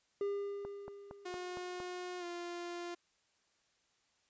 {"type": "tone with exponential decay", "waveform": "triangle", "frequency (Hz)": 402.5, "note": "G4", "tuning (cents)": 46, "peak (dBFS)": -30, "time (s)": [0.21, 2.05], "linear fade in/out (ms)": 2, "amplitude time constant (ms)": 400}
{"type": "click train", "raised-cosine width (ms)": 1, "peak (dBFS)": -32, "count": 6, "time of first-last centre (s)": [0.65, 1.802], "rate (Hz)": 4.34}
{"type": "tone with pitch glide", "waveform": "sawtooth", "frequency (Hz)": [360, 347.9], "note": ["F#4", "F4"], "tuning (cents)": [-47, -7], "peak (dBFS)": -37, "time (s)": [1.25, 2.95], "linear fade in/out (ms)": 10, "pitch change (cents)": -60, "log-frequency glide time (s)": [2.19, 2.24]}
{"effects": ["white hiss -75 dBFS RMS until 4.29 s", "resampled to 16000 Hz"]}